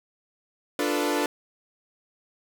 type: chord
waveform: sawtooth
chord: B half-diminished seventh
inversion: first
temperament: equal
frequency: 293.7 / 349.2 / 440 / 493.9 Hz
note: D4 / F4 / A4 / B4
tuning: 0 / 0 / 0 / 0 cents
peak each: -23 / -26 / -26 / -27 dBFS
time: 0.79-1.26 s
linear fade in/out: 2 ms
effects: none